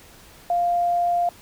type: tone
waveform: sine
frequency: 698.5 Hz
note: F5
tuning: in tune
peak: -18 dBFS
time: 0.5-1.29 s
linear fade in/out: 2 ms
effects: pink hiss -48 dBFS RMS until 1.41 s